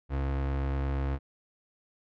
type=tone; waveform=35% pulse; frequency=68.4 Hz; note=C#2; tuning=23 cents flat; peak=-26 dBFS; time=0.09-1.19 s; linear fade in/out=50 ms; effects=low-pass 2000 Hz 12 dB/octave